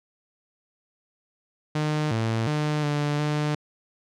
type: tone with pitch steps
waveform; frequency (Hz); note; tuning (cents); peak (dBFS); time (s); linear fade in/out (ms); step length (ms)
sawtooth; 152.1 / 112.7 / 150.7 / 146.9 / 149.7; D#3 / A2 / D3 / D3 / D3; -39 / +42 / +45 / +1 / +33; -19; 1.75-3.55; 5; 360
effects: low-pass 6000 Hz 12 dB/octave